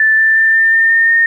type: tone with pitch steps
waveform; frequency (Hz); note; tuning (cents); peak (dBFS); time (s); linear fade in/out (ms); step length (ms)
sine; 1760 / 1772.2 / 1784.6 / 1797 / 1809.5 / 1822.1 / 1834.7; A6 / A6 / A6 / A6 / A6 / A#6 / A#6; 0 / +12 / +24 / +36 / +48 / -40 / -28; -7; 0-1.26; 2; 180
effects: 8-bit